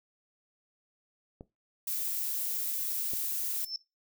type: clicks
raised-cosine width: 2 ms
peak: -30 dBFS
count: 2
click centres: 1.409 / 3.135 s
type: noise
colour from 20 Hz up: violet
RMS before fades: -33 dBFS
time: 1.87-3.65 s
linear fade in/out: 5 ms
type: tone with exponential growth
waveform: sine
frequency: 5320 Hz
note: E8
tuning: 15 cents sharp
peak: -29 dBFS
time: 3.51-3.76 s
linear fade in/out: 1 ms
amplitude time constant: 54 ms
effects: noise-tail reverb RT60 0.2 s tail -17 dB re dry